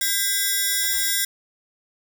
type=ring-modulated tone; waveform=5% pulse; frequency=1799 Hz; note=A6; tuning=38 cents sharp; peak=-6 dBFS; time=0.01-1.25 s; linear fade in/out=5 ms; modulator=208 Hz; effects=none